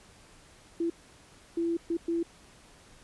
sine tone bursts at uneven times, 336.4 Hz, E4, 35 cents sharp, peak -26 dBFS, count 4, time 0.8-0.9 / 1.57-1.77 / 1.9-1.97 / 2.08-2.23 s, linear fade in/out 5 ms, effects pink hiss -56 dBFS RMS until 3.03 s + resampled to 24000 Hz

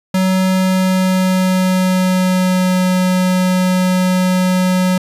square tone with pitch glide, 187.2 to 183.88 Hz, F#3 to F#3, +20 to -10 cents, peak -12 dBFS, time 0.14-4.98 s, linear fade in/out 5 ms, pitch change -30 cents, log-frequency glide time 0.48-2.8 s, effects resampled to 32000 Hz

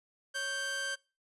sawtooth tone pair together, 553 / 1564.1 Hz, C#5 / G6, -4 / -4 cents, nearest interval octave + tritone, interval 1800 cents, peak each -40 / -30 dBFS, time 0.34-0.96 s, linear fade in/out 20 ms, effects noise-tail reverb RT60 0.3 s tail -23 dB re dry + resampled to 24000 Hz

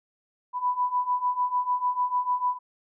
sine beating tone pair, 987.8 / 994.5 Hz, B5 / B5, 0 / +12 cents, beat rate 6.7 Hz, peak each -28 / -25 dBFS, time 0.53-2.59 s, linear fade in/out 50 ms, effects none

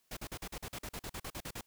pink noise bursts, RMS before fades -42 dBFS, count 15, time 0.11-1.611 s, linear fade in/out 5 ms, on 59 ms, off 44 ms, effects white hiss -74 dBFS RMS until 1.66 s

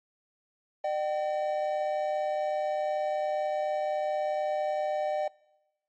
triangle tone pair together, 604 / 766.6 Hz, D5 / G5, +48 / -39 cents, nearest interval major third, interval 413 cents, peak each -27 / -29 dBFS, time 0.84-5.28 s, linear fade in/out 5 ms, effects noise-tail reverb RT60 1.0 s tail -24 dB re dry + MP3 32 kbps

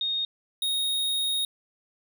sine / square tone pair in turn, 3708 / 3734 Hz, A#7 / A#7, -10 / +2 cents, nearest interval unison, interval 12 cents, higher second, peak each -25 dBFS, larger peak neither, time 0.01-0.25 / 0.62-1.45 s, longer second, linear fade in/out 2 ms, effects none

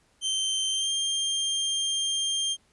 sawtooth tone with pitch glide, 3121 to 3188 Hz, G7 to G7, -8 to +28 cents, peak -22 dBFS, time 0.21-2.57 s, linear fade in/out 50 ms, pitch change +36 cents, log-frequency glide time 0.69-0.91 s, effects pink hiss -65 dBFS RMS until 2.72 s + resampled to 24000 Hz

